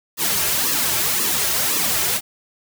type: noise with flanger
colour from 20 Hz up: white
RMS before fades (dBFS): -20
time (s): 0.17-2.21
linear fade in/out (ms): 50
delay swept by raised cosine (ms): 1.3 to 4.1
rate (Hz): 1.9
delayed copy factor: -0.95
effects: none